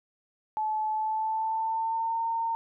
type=tone with pitch glide; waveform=sine; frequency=864 to 913.3 Hz; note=A5 to A#5; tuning=-32 to -36 cents; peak=-26 dBFS; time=0.57-2.55 s; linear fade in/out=0 ms; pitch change=+96 cents; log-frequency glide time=0.9-2.21 s; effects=none